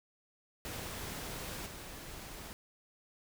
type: noise with level steps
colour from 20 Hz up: pink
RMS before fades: -42 / -47 dBFS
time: 0.65-2.53 s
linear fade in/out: 0 ms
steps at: 1.66 s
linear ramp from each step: 5 ms
effects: none